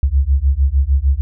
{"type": "beating tone pair", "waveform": "sine", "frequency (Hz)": [65.41, 72.01], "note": ["C2", "D2"], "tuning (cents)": [0, -33], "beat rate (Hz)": 6.6, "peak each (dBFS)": -14, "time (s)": [0.03, 1.21], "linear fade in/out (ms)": 0, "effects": []}